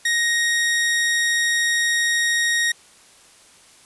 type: tone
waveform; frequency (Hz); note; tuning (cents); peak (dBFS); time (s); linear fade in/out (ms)
sawtooth; 1873; A#6; +8; -14; 0.05-2.72; 5
effects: white hiss -50 dBFS RMS until 3.85 s + resampled to 24000 Hz